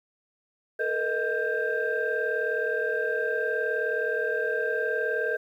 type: tone cluster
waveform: sine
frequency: 443.3 / 482.6 / 625 / 1582 Hz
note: A4 / B4 / D#5 / G6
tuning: +13 / -40 / +8 / +15 cents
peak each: -29 / -30 / -32 / -28 dBFS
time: 0.79-5.37 s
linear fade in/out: 10 ms
effects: tanh soft clip ceiling -17 dBFS + 10-bit